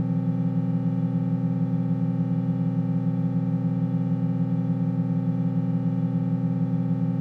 triangle tone cluster, 122.9 / 162.7 / 169.5 / 179.9 / 261.9 Hz, B2 / E3 / E3 / F#3 / C4, -8 / -22 / +49 / -48 / +2 cents, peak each -26 / -25 / -28 / -25 / -29 dBFS, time 0-7.2 s, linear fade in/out 0 ms, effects none

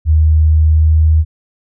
sine tone with pitch glide, 78.1 to 78.73 Hz, D#2 to D#2, +7 to +21 cents, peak -6 dBFS, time 0.05-1.25 s, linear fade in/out 50 ms, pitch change +14 cents, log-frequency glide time 0.68-0.96 s, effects none

